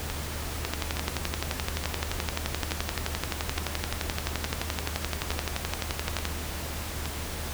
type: two click trains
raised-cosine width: 0.2 ms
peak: -14 / -10 dBFS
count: 9 / 66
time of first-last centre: 0.1-7.057 / 0.65-6.253 s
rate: 1.15 / 11.6 Hz
effects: added 76 Hz sine -35 dBFS peak until 7.53 s + pink hiss -36 dBFS RMS until 7.53 s